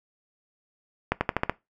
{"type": "accelerating click train", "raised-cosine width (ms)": 0.5, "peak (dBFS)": -7, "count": 6, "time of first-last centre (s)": [1.12, 1.496], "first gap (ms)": 90, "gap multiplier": 0.91, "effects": ["noise-tail reverb RT60 0.2 s tail -20 dB re dry"]}